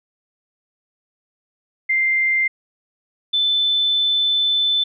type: tone pair in turn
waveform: sine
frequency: 2093 / 3520 Hz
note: C7 / A7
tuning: 0 / 0 cents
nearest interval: major sixth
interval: 900 cents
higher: second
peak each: -15 dBFS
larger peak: neither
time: 1.89-2.48 / 3.33-4.84 s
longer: second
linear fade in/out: 10 ms
effects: none